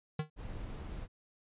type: tone with exponential decay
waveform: square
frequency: 153.9 Hz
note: D#3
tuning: 19 cents flat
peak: -30 dBFS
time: 0.19-0.3 s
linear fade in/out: 5 ms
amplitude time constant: 22 ms
type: noise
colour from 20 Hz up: brown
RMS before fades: -42 dBFS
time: 0.36-1.08 s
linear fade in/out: 50 ms
effects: resampled to 8000 Hz